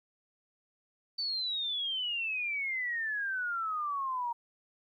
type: exponential sweep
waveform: sine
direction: down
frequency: 4578 to 932.3 Hz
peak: -31 dBFS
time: 1.18-4.33 s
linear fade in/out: 10 ms
effects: 12-bit